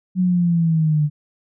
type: linear sweep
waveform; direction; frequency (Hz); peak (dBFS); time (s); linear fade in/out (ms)
sine; down; 185.5 to 146.83; -14; 0.15-1.1; 50
effects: none